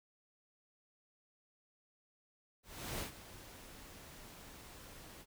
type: noise with ADSR envelope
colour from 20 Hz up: pink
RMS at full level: -40 dBFS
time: 2.63-5.26 s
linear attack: 370 ms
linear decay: 110 ms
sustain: -14 dB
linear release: 50 ms
effects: none